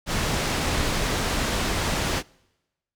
pink low-pass noise, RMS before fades -25 dBFS, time 0.06-2.23 s, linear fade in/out 50 ms, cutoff 7500 Hz, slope 12 dB/octave, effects noise-tail reverb RT60 1.0 s tail -26 dB re dry

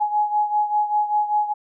sine beating tone pair, 838 / 843.1 Hz, G#5 / G#5, +15 / +26 cents, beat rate 5.1 Hz, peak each -19 / -24 dBFS, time 0-1.54 s, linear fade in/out 20 ms, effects none

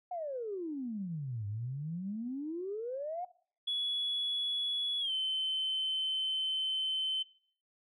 sine exponential two-way sweep, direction down then up, 740 to 99.5 to 740 Hz, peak -35 dBFS, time 0.11-3.25 s, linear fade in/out 5 ms, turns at 1.47 s
sine tone with pitch glide, 3386 to 3069 Hz, G#7 to G7, +33 to -37 cents, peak -30 dBFS, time 3.67-7.23 s, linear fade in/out 10 ms, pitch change -170 cents, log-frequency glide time 5-5.12 s
effects noise-tail reverb RT60 0.5 s tail -19 dB re dry + tanh soft clip ceiling -26 dBFS

